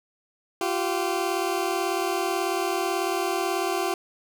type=tone pair together; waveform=20% pulse; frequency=346.7 / 384.9 Hz; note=F4 / G4; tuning=-13 / -32 cents; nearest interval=major second; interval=181 cents; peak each=-22 dBFS; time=0.61-3.94 s; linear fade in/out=2 ms; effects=none